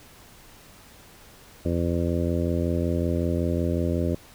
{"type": "harmonic tone", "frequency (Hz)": 85.4, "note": "F2", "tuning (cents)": -38, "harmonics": [1, 2, 3, 4, 5, 6, 7], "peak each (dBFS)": [-26, -29, -29, -30, -35, -33, -34], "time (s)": [1.65, 4.15], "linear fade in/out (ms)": 5, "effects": ["pink hiss -50 dBFS RMS until 4.34 s"]}